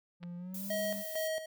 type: tone with pitch glide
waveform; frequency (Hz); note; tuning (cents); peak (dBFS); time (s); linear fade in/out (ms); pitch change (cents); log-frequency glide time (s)
triangle; 174.61 to 200.6; F3 to G3; 0 to +40; -38; 0.2-1.04; 50; +240; 0.37-0.69
type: clicks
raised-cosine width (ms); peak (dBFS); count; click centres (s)
0.3; -36; 2; 0.23 / 0.236
type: noise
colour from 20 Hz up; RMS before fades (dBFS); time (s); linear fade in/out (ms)
violet; -43; 0.54-1.28; 5
type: tone with tremolo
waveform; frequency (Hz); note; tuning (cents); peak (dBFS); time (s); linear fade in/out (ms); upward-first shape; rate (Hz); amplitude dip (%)
square; 635; D#5; +35; -33; 0.7-1.46; 5; square; 2.2; 65
effects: none